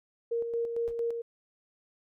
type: tone with tremolo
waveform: sine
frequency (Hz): 466.2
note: A#4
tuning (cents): 0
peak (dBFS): -27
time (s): 0.31-1.22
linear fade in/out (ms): 10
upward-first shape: square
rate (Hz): 4.4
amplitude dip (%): 45
type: noise with exponential decay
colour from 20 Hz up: brown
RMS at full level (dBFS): -37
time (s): 0.88-0.96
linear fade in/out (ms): 5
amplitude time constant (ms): 16
effects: none